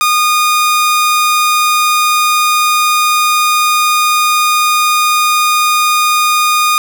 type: tone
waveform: sawtooth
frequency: 1226 Hz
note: D#6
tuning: 26 cents flat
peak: -5 dBFS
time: 0.01-6.78 s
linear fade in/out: 0 ms
effects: none